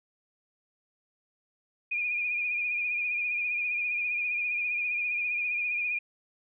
sine tone with vibrato, 2438 Hz, D#7, 36 cents flat, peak -27 dBFS, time 1.91-5.99 s, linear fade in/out 10 ms, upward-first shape sine, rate 15 Hz, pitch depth 41 cents each way, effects none

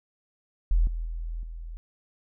sine tone with level steps, 41.2 Hz, E1, in tune, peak -18 / -28 / -30 / -35 dBFS, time 0.71-1.77 s, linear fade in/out 0 ms, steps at 0.87 / 1.05 / 1.43 s, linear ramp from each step 2 ms, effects none

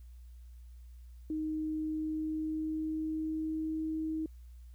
sine tone with pitch glide, 311.1 to 315.8 Hz, D#4 to D#4, 0 to +26 cents, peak -32 dBFS, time 1.3-4.26 s, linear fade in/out 2 ms, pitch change +26 cents, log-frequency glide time 1.85-3.82 s, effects added 60 Hz sine -48 dBFS peak until 4.74 s + white hiss -73 dBFS RMS until 4.74 s

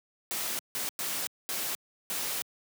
white noise bursts at uneven times, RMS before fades -33 dBFS, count 5, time 0.31-0.59 / 0.75-0.89 / 0.99-1.27 / 1.49-1.75 / 2.1-2.42 s, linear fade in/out 0 ms, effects high-pass 150 Hz 12 dB/octave

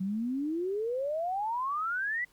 sine exponential sweep, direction up, 183 to 2015 Hz, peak -29 dBFS, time 0-2.25 s, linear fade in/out 10 ms, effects pink hiss -65 dBFS RMS until 2.32 s

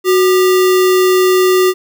sine tone with sample-and-hold, 369.7 Hz, F#4, 1 cent flat, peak -7 dBFS, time 0.04-1.74 s, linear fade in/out 50 ms, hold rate 1575 Hz, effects none

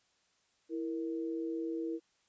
sine tone pair together, 329.4 / 466.2 Hz, E4 / A#4, -1 / 0 cents, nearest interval tritone, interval 601 cents, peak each -35 / -40 dBFS, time 0.69-2 s, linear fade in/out 50 ms, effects white hiss -73 dBFS RMS until 2.28 s + resampled to 16000 Hz

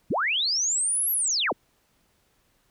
sine linear two-way sweep, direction up then down, 82.8 to 11780 to 82.8 Hz, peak -22 dBFS, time 0.1-1.53 s, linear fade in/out 10 ms, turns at 1.12 s, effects pink hiss -67 dBFS RMS until 2.7 s

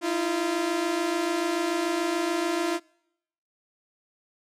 sawtooth tone pair together, 315.9 / 342.8 Hz, D#4 / F4, +26 / -32 cents, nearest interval minor second, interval 142 cents, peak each -26 / -22 dBFS, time 0.01-2.8 s, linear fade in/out 50 ms, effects noise-tail reverb RT60 0.8 s tail -26 dB re dry + low-pass 10000 Hz 12 dB/octave

